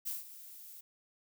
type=noise with ADSR envelope; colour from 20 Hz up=violet; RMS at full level=-36 dBFS; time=0.05-0.81 s; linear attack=24 ms; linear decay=160 ms; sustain=-15 dB; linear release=8 ms; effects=none